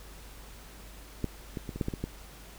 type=clicks; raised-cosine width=3 ms; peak=-16 / -21 / -23 / -24 / -15 / -18 / -21 / -18 dBFS; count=8; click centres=1.243 / 1.572 / 1.692 / 1.76 / 1.812 / 1.884 / 1.938 / 2.04 s; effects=added 50 Hz sine -48 dBFS peak until 2.58 s + pink hiss -51 dBFS RMS until 2.58 s